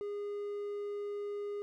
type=tone; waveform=triangle; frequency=409.7 Hz; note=G#4; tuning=24 cents flat; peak=-34 dBFS; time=0.01-1.62 s; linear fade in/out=0 ms; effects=none